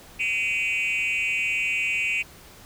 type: tone with frequency modulation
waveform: sine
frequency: 2500 Hz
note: D#7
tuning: 8 cents sharp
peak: -20 dBFS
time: 0.19-2.23 s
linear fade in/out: 20 ms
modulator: 218 Hz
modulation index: 1.2
effects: tanh soft clip ceiling -21 dBFS + pink hiss -48 dBFS RMS until 2.65 s